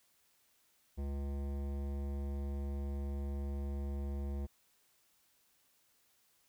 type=tone with hard clipping; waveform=sine; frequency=70 Hz; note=C#2; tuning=18 cents sharp; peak=-38 dBFS; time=0.97-4.47 s; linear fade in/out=20 ms; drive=16 dB; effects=white hiss -72 dBFS RMS until 6.48 s